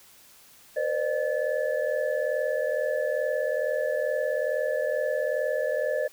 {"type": "tone cluster", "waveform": "sine", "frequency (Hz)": [482.7, 525, 604, 1730], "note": ["B4", "C5", "D5", "A6"], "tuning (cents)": [-40, 6, 48, -30], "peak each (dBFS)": [-32, -29, -27, -35], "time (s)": [0.76, 6.08], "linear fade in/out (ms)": 10, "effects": ["white hiss -54 dBFS RMS until 6.12 s"]}